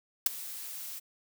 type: noise with ADSR envelope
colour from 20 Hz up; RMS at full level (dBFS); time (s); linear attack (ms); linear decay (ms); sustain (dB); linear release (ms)
blue; -20; 0.26-1; 4; 13; -21; 20
effects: none